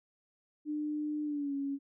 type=tone with pitch glide; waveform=sine; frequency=300 to 278.3 Hz; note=D4 to C#4; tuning=+37 to +7 cents; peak=-32 dBFS; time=0.65-1.79 s; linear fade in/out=50 ms; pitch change=-130 cents; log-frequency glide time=1.24-1.54 s; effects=none